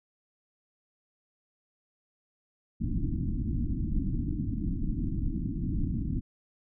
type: low-pass noise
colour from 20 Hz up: pink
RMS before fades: -30 dBFS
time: 2.8-6.21 s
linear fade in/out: 20 ms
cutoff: 320 Hz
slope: 96 dB/octave
effects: none